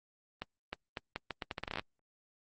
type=accelerating click train; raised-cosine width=0.3 ms; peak=-20 dBFS; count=16; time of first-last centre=0.42-1.795 s; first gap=310 ms; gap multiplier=0.78; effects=Opus 24 kbps